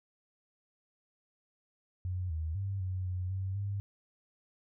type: tone with pitch steps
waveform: sine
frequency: 91.2 / 79.5 / 98 / 92.8 / 91.3 / 95.4 / 100.1 Hz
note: F#2 / D#2 / G2 / F#2 / F#2 / G2 / G2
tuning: -24 / +38 / 0 / +6 / -23 / -47 / +37 cents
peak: -32 dBFS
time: 2.05-3.8 s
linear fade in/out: 0 ms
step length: 250 ms
effects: none